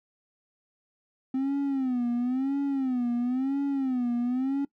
triangle tone with vibrato, 259.1 Hz, C4, 17 cents flat, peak -22 dBFS, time 1.34-4.65 s, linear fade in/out 5 ms, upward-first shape sine, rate 0.98 Hz, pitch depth 140 cents each way, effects noise-tail reverb RT60 0.1 s tail -23 dB re dry + tanh soft clip ceiling -18 dBFS

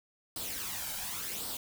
white noise with flanger, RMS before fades -38 dBFS, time 0.36-1.57 s, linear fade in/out 2 ms, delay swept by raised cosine 0.22 to 1.32 ms, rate 0.9 Hz, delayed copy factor +0.6, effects none

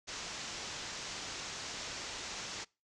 white low-pass noise, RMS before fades -43 dBFS, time 0.07-2.65 s, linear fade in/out 20 ms, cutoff 7000 Hz, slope 48 dB/octave, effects noise-tail reverb RT60 0.3 s tail -25 dB re dry

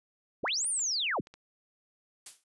sine linear two-way sweep, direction up then down, 36.71 to 9640 to 36.71 Hz, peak -28 dBFS, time 0.43-1.21 s, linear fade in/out 10 ms, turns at 0.68 s
clicks, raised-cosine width 0.2 ms, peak -33 dBFS, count 5, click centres 0.48 / 0.644 / 0.795 / 1.271 / 1.34 s
blue noise with exponential decay, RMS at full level -37 dBFS, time 2.26-2.44 s, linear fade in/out 5 ms, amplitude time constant 39 ms
effects resampled to 24000 Hz

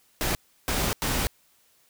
pink noise bursts at uneven times, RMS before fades -26 dBFS, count 3, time 0.21-0.35 / 0.68-0.93 / 1.02-1.27 s, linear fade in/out 0 ms, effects white hiss -63 dBFS RMS until 1.89 s

